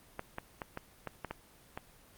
clicks, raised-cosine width 0.5 ms, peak -22 dBFS, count 8, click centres 0.194 / 0.384 / 0.618 / 0.774 / 1.073 / 1.247 / 1.31 / 1.775 s, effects pink hiss -60 dBFS RMS until 2.17 s + Opus 24 kbps

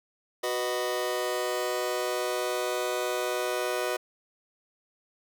sawtooth chord, B major, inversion second, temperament just, 370.4 / 493.9 / 617.4 Hz, F#4 / B4 / D#5, +2 / 0 / -14 cents, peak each -28 dBFS, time 0.43-3.97 s, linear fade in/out 10 ms, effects none

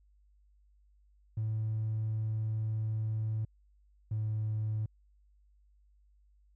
triangle tone pair in turn, 109.3 / 108.04 Hz, A2 / A2, -11 / -31 cents, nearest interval unison, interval 20 cents, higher first, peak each -27 dBFS, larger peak neither, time 1.37-3.45 / 4.11-4.86 s, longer first, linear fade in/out 5 ms, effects tanh soft clip ceiling -27 dBFS + added 50 Hz sine -62 dBFS peak until 6.55 s

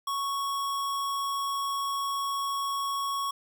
square tone, 1108.7 Hz, C#6, in tune, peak -29 dBFS, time 0.07-3.31 s, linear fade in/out 5 ms, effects 10-bit

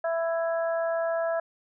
harmonic tone, 331.6 Hz, E4, 10 cents sharp, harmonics 2 / 3 / 4 / 5, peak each -25 / -39 / -37 / -37 dBFS, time 0.04-1.4 s, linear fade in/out 5 ms, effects none

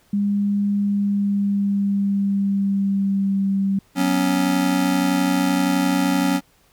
sine tone with pitch glide, 202.5 to 195.49 Hz, G#3 to G3, -43 to -4 cents, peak -17 dBFS, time 0.13-3.79 s, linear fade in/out 5 ms, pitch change -61 cents, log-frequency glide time 0.75-3.46 s
square chord, F# suspended fourth, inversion none, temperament just, 185 / 246.7 / 277.5 Hz, F#3 / B3 / C#4, 0 / -2 / +2 cents, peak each -23 / -25 / -20 dBFS, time 3.95-6.41 s, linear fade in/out 50 ms
effects pink hiss -58 dBFS RMS until 6.72 s

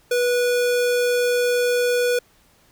square tone, 488.7 Hz, B4, 18 cents flat, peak -18 dBFS, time 0.11-2.19 s, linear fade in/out 5 ms, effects pink hiss -57 dBFS RMS until 2.71 s

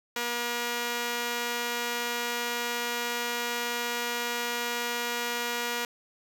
5% pulse tone pair together, 239.1 / 478.2 Hz, A#3 / A#4, +44 / +44 cents, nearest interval octave, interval 1200 cents, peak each -22 dBFS, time 0.16-5.85 s, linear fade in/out 2 ms, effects none

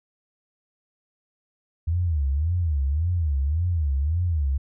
sine tone with vibrato, 77.78 Hz, D#2, in tune, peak -20 dBFS, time 1.87-4.58 s, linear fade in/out 10 ms, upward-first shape sine, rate 1.8 Hz, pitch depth 240 cents each way, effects none

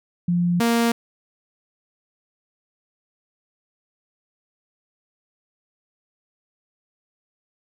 sine / sawtooth tone pair in turn, 174.61 / 233.1 Hz, F3 / A#3, 0 / 0 cents, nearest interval perfect fourth, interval 500 cents, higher second, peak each -17 / -13 dBFS, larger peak second, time 0.28-0.6 / 0.6-0.92 s, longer neither, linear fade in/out 5 ms, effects none

